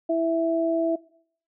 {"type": "tone pair together", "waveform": "sine", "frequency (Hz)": [329.8, 659.3], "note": ["E4", "E5"], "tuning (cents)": [1, 0], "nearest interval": "octave", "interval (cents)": 1199, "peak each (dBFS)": [-24, -22], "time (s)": [0.09, 0.96], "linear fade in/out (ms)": 10, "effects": ["noise-tail reverb RT60 0.6 s tail -22 dB re dry"]}